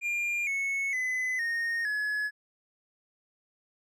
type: tone with pitch steps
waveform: triangle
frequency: 2400 / 2201 / 2018 / 1850.7 / 1697.1 Hz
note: D7 / C#7 / B6 / A#6 / G#6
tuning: +37 / -13 / +37 / -13 / +37 cents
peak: -26 dBFS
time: 0.01-2.31 s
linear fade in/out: 50 ms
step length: 460 ms
effects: none